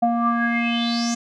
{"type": "tone with low-pass filter sweep", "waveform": "square", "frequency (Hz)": 234.7, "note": "A#3", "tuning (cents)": 12, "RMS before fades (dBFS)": -21, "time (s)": [0.02, 1.15], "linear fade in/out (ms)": 10, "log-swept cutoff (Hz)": [720, 6700], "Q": 8.1, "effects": []}